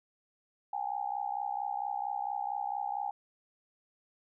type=tone with amplitude modulation; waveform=sine; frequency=813 Hz; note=G#5; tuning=37 cents flat; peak=-28 dBFS; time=0.73-3.11 s; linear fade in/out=5 ms; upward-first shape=sine; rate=64.4 Hz; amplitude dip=95%; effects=none